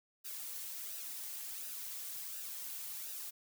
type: noise with flanger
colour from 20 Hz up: blue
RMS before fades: -44 dBFS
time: 0.24-3.31 s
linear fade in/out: 20 ms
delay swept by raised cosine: 0.91 to 3.11 ms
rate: 1.4 Hz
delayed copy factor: -0.55
effects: none